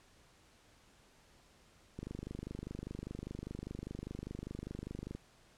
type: click train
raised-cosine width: 3 ms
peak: -29 dBFS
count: 80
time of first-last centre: 1.99-5.15 s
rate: 25 Hz
effects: pink hiss -65 dBFS RMS until 5.57 s + low-pass 9000 Hz 12 dB/octave